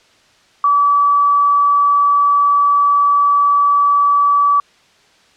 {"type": "tone", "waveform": "sine", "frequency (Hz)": 1149, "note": "D6", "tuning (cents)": -38, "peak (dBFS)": -9, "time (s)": [0.64, 4.6], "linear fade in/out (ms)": 2, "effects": ["white hiss -51 dBFS RMS until 5.36 s", "low-pass 5000 Hz 12 dB/octave"]}